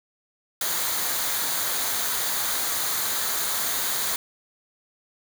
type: noise with comb filter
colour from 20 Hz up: white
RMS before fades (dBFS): -26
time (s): 0.61-4.16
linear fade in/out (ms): 2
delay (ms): 0.37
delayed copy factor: -0.5
effects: none